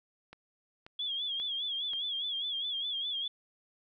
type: click train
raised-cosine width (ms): 0.3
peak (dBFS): -32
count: 4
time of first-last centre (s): 0.33-1.934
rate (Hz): 1.87
type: tone with vibrato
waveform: sine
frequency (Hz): 3343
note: G#7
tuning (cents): +11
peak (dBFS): -32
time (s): 0.99-3.28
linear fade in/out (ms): 5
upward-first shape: sine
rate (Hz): 4.9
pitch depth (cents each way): 86
effects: none